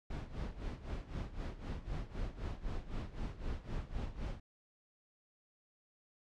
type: noise with tremolo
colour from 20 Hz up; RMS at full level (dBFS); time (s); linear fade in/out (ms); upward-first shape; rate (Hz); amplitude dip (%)
brown; -38; 0.1-4.4; 5; sine; 3.9; 80
effects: low-pass 5000 Hz 12 dB/octave